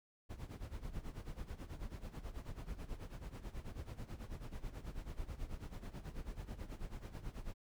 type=noise with tremolo; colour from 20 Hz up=brown; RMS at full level=-43 dBFS; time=0.29-7.54 s; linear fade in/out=20 ms; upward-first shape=sine; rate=9.2 Hz; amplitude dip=80%; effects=none